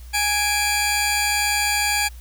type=tone pair together; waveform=15% pulse; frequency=830 / 2348 Hz; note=G#5 / D7; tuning=-1 / -1 cents; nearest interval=octave + tritone; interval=1800 cents; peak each=-15 dBFS; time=0.13-2.09 s; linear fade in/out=20 ms; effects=added 60 Hz sine -36 dBFS peak until 2.2 s + white hiss -51 dBFS RMS until 2.2 s